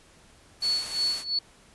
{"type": "noise", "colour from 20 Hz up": "white", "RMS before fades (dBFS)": -37, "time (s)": [0.6, 1.25], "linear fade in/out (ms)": 50}
{"type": "tone with tremolo", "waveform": "sine", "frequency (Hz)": 4423, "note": "C#8", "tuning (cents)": -5, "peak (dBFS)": -22, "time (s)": [0.62, 1.39], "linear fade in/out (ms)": 5, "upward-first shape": "sine", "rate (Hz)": 2.9, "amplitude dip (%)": 85}
{"effects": ["pink hiss -56 dBFS RMS until 1.74 s", "resampled to 24000 Hz"]}